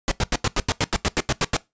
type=noise bursts; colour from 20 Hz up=pink; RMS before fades=-20 dBFS; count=13; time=0.08-1.567 s; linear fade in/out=0 ms; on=35 ms; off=86 ms; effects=noise-tail reverb RT60 0.2 s tail -21 dB re dry + resampled to 16000 Hz